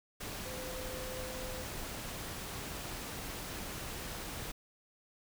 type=tone in noise; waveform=sine; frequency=513 Hz; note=C5; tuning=34 cents flat; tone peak=-44 dBFS; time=0.45-1.64 s; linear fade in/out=10 ms; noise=pink; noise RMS=-42 dBFS; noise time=0.2-4.52 s; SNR=-5 dB; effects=none